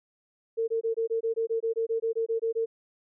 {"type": "tone bursts", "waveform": "sine", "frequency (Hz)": 453.7, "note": "A#4", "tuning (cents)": -47, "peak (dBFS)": -24, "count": 16, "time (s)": [0.57, 2.66], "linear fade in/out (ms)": 20, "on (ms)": 110, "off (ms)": 22, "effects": []}